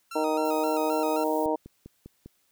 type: tone with vibrato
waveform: sawtooth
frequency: 1305 Hz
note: E6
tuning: 18 cents flat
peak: -33 dBFS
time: 0.11-1.24 s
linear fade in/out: 5 ms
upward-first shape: square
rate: 3.8 Hz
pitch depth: 68 cents each way
type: harmonic tone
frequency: 155.56 Hz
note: D#3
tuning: in tune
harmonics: 2 / 3 / 4 / 5 / 6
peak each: -29 / -29 / -29 / -34 / -30 dBFS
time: 0.15-1.56 s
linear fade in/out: 10 ms
type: noise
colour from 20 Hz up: violet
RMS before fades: -44 dBFS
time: 0.45-1.46 s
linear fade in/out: 2 ms
type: click train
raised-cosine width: 3 ms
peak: -30 dBFS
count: 5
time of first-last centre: 1.46-2.26 s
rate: 5 Hz
effects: white hiss -69 dBFS RMS until 2.51 s